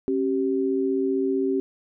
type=tone pair together; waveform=sine; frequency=271.1 / 386.6 Hz; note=C#4 / G4; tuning=-38 / -24 cents; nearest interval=tritone; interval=614 cents; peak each=-24 / -23 dBFS; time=0.08-1.6 s; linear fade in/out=0 ms; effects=none